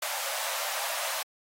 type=high-pass noise; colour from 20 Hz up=pink; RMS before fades=-33 dBFS; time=0.02-1.23 s; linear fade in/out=5 ms; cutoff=540 Hz; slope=96 dB/octave; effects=AAC 48 kbps